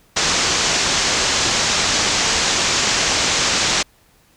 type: low-pass noise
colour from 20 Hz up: white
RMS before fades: -18 dBFS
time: 0.16-3.83 s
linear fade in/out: 10 ms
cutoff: 7200 Hz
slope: 48 dB/octave
effects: pink hiss -55 dBFS RMS until 4.36 s